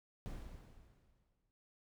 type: noise with exponential decay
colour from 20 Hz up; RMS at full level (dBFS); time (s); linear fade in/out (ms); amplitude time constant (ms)
brown; -44; 0.26-1.51; 0; 270
effects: none